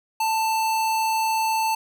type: tone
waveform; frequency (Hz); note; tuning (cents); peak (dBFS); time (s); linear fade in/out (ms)
square; 886; A5; +12; -21; 0.2-1.75; 5
effects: none